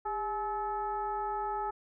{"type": "tone with frequency modulation", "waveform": "sine", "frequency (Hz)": 850, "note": "G#5", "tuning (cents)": 40, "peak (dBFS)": -31, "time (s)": [0.05, 1.71], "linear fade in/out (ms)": 10, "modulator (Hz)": 446, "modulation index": 0.89, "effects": []}